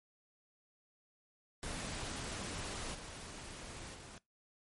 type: noise with level steps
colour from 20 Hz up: pink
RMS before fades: -42 / -48 / -52 dBFS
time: 1.63-4.18 s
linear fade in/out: 0 ms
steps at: 2.94 / 3.94 s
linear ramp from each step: 10 ms
effects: noise-tail reverb RT60 0.2 s tail -23 dB re dry + MP3 48 kbps